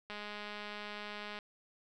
click train, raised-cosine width 0.3 ms, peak -28 dBFS, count 269, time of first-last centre 0.1-1.388 s, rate 208 Hz, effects none

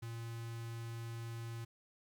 square tone with notch filter, 115.5 Hz, A#2, 16 cents flat, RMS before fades -44 dBFS, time 0.02-1.65 s, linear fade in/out 10 ms, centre 520 Hz, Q 1.1, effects 12-bit

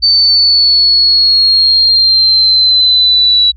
sine exponential sweep, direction down, 4560 to 3919 Hz, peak -5 dBFS, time 0.02-3.52 s, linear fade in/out 20 ms, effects added 60 Hz sine -33 dBFS peak until 3.56 s

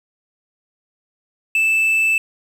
triangle tone with quantisation, 2637 Hz, E7, in tune, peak -12 dBFS, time 1.55-2.18 s, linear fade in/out 2 ms, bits 7, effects none

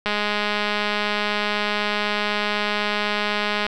click train, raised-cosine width 0.3 ms, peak -7 dBFS, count 751, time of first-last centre 0.06-3.666 s, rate 208 Hz, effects none

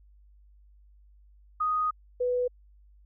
sine tone pair in turn, 1244.5 / 494.7 Hz, D#6 / B4, 0 / +3 cents, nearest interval octave + major third, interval 1597 cents, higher first, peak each -24 dBFS, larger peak neither, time 1.6-1.91 / 2.2-2.48 s, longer first, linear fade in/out 10 ms, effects added 50 Hz sine -54 dBFS peak until 3.05 s

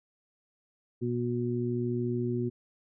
harmonic tone, 120.9 Hz, B2, 36 cents flat, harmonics 1 / 2 / 3, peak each -32 / -32 / -32 dBFS, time 1.01-2.5 s, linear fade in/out 20 ms, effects none

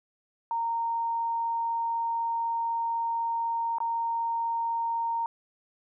sine tone with dropouts, 924 Hz, A#5, 16 cents flat, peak -26 dBFS, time 0.51-5.26 s, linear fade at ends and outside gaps 1 ms, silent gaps 3.784-3.803 s, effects none

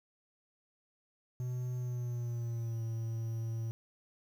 triangle tone with pitch glide, 124.6 to 113.6 Hz, B2 to A#2, +16 to -44 cents, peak -32 dBFS, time 1.4-3.71 s, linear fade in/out 0 ms, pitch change -160 cents, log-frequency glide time 1.77-2.83 s, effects 10-bit

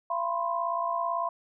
sine tone cluster, 682 / 996 / 1054 Hz, F5 / B5 / C6, -41 / +14 / +12 cents, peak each -31 dBFS, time 0.1-1.29 s, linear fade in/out 5 ms, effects none

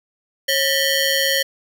15% pulse ring-modulated tone, 1244.5 Hz, D#6, in tune, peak -7 dBFS, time 0.48-1.43 s, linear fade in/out 10 ms, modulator 699 Hz, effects none

